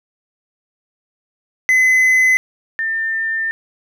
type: tone pair in turn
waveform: triangle / sine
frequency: 2030 / 1798.1 Hz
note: B6 / A6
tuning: +47 / +37 cents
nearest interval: major second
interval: 210 cents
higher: first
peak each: -8 / -17 dBFS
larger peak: first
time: 1.69-2.37 / 2.79-3.51 s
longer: second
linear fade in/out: 0 ms
effects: none